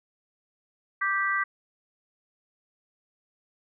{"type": "chord", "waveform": "sine", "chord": "G major", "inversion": "second", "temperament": "just", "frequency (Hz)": [1176, 1568, 1960], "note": ["D6", "G6", "B6"], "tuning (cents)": [2, 0, -14], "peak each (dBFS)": -28, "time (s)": [1.01, 1.44], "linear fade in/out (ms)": 10, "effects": []}